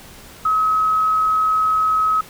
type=tone; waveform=sine; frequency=1278 Hz; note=D#6; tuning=46 cents sharp; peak=-14 dBFS; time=0.45-2.21 s; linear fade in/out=5 ms; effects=pink hiss -41 dBFS RMS until 2.29 s